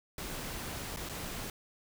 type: noise with dropouts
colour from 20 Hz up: pink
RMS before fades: -40 dBFS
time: 0.18-1.5 s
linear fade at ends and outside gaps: 2 ms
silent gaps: 0.963-0.97 / 1.09-1.095 s
effects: none